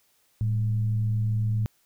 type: tone with frequency modulation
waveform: sine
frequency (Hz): 109.7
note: A2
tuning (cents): -5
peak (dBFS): -22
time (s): 0.41-1.66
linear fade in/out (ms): 0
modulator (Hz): 92.2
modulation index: 0.31
effects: white hiss -66 dBFS RMS until 1.85 s